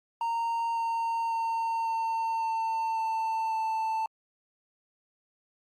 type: tone with pitch steps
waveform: triangle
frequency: 924 / 917.6 / 911.3 / 905 / 898.7 / 892.5 / 886.4 Hz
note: A#5 / A#5 / A#5 / A5 / A5 / A5 / A5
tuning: -16 / -28 / -39 / +48 / +36 / +24 / +13 cents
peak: -25 dBFS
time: 0.21-4.06 s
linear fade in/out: 2 ms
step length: 550 ms
effects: Opus 48 kbps